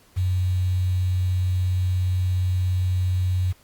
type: tone with quantisation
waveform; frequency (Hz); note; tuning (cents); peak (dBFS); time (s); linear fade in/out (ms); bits
sine; 91.7; F#2; -15; -19; 0.16-3.53; 20; 7
effects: pink hiss -56 dBFS RMS until 3.63 s + Opus 48 kbps